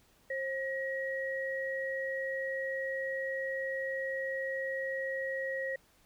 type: tone pair together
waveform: sine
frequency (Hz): 533.2 / 1900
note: C5 / A#6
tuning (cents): +33 / +33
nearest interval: octave + minor seventh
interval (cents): 2200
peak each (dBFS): -35 / -36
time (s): 0.3-5.76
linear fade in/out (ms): 5
effects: pink hiss -66 dBFS RMS until 6.05 s